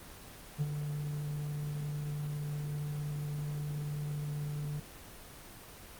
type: tone with ADSR envelope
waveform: triangle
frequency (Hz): 147.5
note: D3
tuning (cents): +8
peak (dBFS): -25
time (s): 0.58-4.8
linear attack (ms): 34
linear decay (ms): 35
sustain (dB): -7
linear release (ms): 4
effects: pink hiss -50 dBFS RMS until 5.99 s + Opus 24 kbps